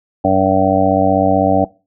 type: harmonic tone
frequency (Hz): 95.8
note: G2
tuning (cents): -39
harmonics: 1 / 2 / 3 / 5 / 6 / 7 / 8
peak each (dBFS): -22 / -20 / -16 / -22 / -17 / -17 / -16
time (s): 0.24-1.65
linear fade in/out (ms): 10
effects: noise-tail reverb RT60 0.3 s tail -21 dB re dry